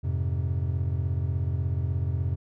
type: chord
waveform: triangle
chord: F minor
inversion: none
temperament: equal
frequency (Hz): 87.31 / 103.83 / 130.81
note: F2 / Ab2 / C3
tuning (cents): 0 / 0 / 0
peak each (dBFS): -25 / -30 / -28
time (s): 0.03-2.36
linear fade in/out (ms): 20
effects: none

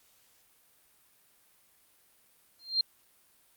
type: tone with exponential growth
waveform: sine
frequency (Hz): 4186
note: C8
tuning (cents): 0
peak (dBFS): -20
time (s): 2.59-2.81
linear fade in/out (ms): 5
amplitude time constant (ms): 47
effects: white hiss -65 dBFS RMS until 3.56 s + Opus 48 kbps

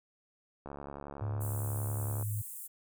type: click train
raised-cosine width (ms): 1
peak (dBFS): -29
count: 112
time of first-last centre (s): 0.66-2.226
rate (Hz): 70.9
type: tone with pitch glide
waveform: sine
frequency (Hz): 103.83 to 105.04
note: G#2 to G#2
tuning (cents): 0 to +20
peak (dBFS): -32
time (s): 1.21-2.42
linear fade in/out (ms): 10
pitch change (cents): +20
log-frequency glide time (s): 1.39-2.25
type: high-pass noise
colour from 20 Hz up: pink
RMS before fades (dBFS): -44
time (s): 1.4-2.68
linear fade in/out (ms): 20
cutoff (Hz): 8100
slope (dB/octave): 48
effects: none

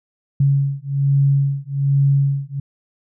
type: beating tone pair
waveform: sine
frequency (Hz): 138.59 / 139.79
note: C#3 / C#3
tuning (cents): 0 / +15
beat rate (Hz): 1.2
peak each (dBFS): -17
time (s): 0.4-2.6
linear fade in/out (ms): 5
effects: none

